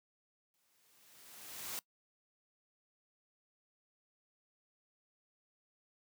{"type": "noise with exponential growth", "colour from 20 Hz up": "white", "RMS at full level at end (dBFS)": -40, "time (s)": [0.54, 1.79], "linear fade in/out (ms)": 0, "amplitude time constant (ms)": 270, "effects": ["noise-tail reverb RT60 0.1 s tail -22 dB re dry", "high-pass 100 Hz 12 dB/octave"]}